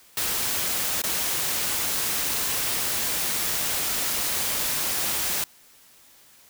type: noise with dropouts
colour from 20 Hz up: white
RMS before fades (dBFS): -26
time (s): 0.17-5.44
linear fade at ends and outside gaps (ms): 2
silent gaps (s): 1.019-1.037
effects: white hiss -54 dBFS RMS until 6.49 s